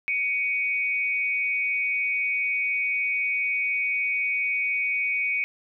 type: tone pair together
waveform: sine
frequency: 2245 / 2489 Hz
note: C#7 / D#7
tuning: +21 / 0 cents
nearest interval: major second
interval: 179 cents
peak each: -24 / -28 dBFS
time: 0.08-5.44 s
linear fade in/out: 0 ms
effects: none